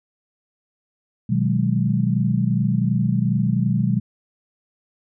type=chord; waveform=sine; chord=G# minor seventh; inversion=first; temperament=equal; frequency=123.47 / 155.56 / 185 / 207.7 Hz; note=B2 / D#3 / F#3 / G#3; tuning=0 / 0 / 0 / 0 cents; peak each=-21 / -24 / -22 / -23 dBFS; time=1.29-4 s; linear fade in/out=10 ms; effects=none